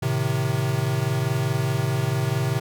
square chord, A diminished, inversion none, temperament equal, 110 / 130.81 / 155.56 Hz, A2 / C3 / Eb3, 0 / 0 / 0 cents, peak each -28 / -24 / -29 dBFS, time 0.02-2.6 s, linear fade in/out 10 ms, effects none

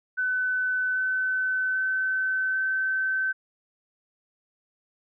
sine tone with pitch steps, 1508 / 1517.6 / 1527.3 / 1537 Hz, F#6 / F#6 / G6 / G6, +32 / +43 / -46 / -35 cents, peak -23 dBFS, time 0.17-3.33 s, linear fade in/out 20 ms, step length 790 ms, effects none

